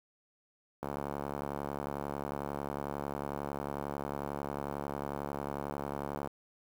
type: click train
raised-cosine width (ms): 1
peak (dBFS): -22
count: 388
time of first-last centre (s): 0.83-6.273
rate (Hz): 71.1
effects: high-pass 80 Hz 12 dB/octave + 8-bit